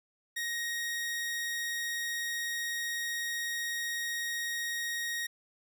sawtooth tone, 1876 Hz, A#6, 11 cents sharp, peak -29 dBFS, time 0.36-5.27 s, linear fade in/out 10 ms, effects none

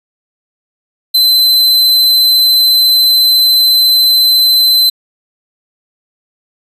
45% pulse tone, 4057 Hz, B7, 46 cents sharp, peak -5 dBFS, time 1.14-4.9 s, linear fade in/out 10 ms, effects resampled to 32000 Hz

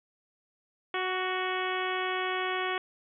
harmonic tone with a mistuned harmonic, 370 Hz, F#4, in tune, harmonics 1 / 2 / 3 / 4 / 5 / 6 / 7 / 8 / 9, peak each -34 / -36 / -35 / -38 / -37 / -38 / -42 / -42 / -42 dBFS, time 0.94-2.78 s, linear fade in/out 2 ms, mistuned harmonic 3, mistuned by +18 cents, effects none

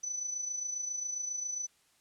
sine tone with amplitude modulation, 6000 Hz, F#8, 23 cents sharp, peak -31 dBFS, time 0.03-1.67 s, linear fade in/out 10 ms, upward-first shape sine, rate 27.4 Hz, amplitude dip 55%, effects white hiss -68 dBFS RMS until 2 s + low-pass 10000 Hz 12 dB/octave

